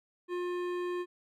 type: tone with hard clipping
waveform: sine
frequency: 355.5 Hz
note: F4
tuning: 31 cents sharp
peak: -34 dBFS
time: 0.28-1.06 s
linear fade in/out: 50 ms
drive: 14 dB
effects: none